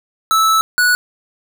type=tone pair in turn; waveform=square; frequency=1310 / 1470.4 Hz; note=E6 / F#6; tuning=-11 / -11 cents; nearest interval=major second; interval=200 cents; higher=second; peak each=-11 dBFS; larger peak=neither; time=0.31-0.61 / 0.78-0.95 s; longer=first; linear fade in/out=0 ms; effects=none